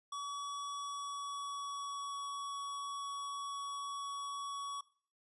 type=tone with pitch glide; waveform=square; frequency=1136 to 1125.5 Hz; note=C#6 to C#6; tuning=+42 to +26 cents; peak=-40 dBFS; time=0.12-4.81 s; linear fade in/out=5 ms; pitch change=-16 cents; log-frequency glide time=0.75-2.24 s; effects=noise-tail reverb RT60 0.5 s tail -19 dB re dry + resampled to 24000 Hz